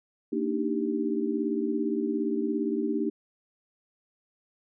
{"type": "chord", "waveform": "sine", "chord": "Eb major seventh", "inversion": "second", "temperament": "equal with one note detuned", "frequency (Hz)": [230, 293.7, 311.1, 392], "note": ["Bb3", "D4", "Eb4", "G4"], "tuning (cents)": [-23, 0, 0, 0], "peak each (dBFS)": -31, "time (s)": [0.32, 3.1], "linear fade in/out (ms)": 10, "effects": []}